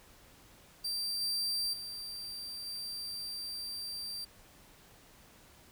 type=tone with level steps; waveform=40% pulse; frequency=4699 Hz; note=D8; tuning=in tune; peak=-32 / -30 / -39 / -37 dBFS; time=0.84-4.25 s; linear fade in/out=10 ms; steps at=1.21 / 1.73 / 2.66 s; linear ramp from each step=5 ms; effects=pink hiss -59 dBFS RMS until 5.71 s